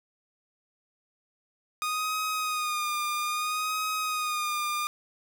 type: tone with vibrato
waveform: sawtooth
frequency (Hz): 1233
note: D#6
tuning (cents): -16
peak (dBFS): -24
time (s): 1.82-4.87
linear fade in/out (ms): 0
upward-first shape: sine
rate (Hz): 0.61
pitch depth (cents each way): 43
effects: none